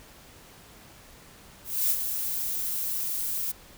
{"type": "noise with ADSR envelope", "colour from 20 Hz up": "violet", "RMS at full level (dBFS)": -23, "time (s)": [1.64, 3.52], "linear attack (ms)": 260, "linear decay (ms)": 59, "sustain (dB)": -7, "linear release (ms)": 10, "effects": ["pink hiss -51 dBFS RMS until 3.77 s"]}